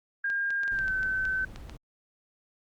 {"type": "tone with pitch glide", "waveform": "sine", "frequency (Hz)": [1610, 1531.1], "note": ["G6", "G6"], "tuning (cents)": [46, -41], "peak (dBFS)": -26, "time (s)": [0.24, 1.45], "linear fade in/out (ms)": 5, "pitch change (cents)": -87, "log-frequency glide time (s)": [0.7, 0.9]}
{"type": "clicks", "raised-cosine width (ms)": 0.2, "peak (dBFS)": -26, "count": 10, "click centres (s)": [0.301, 0.505, 0.634, 0.679, 0.789, 0.881, 1.031, 1.253, 1.56, 1.696]}
{"type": "noise", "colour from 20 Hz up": "brown", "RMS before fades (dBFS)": -43, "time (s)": [0.71, 1.77], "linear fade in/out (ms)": 5}
{"effects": ["Opus 48 kbps"]}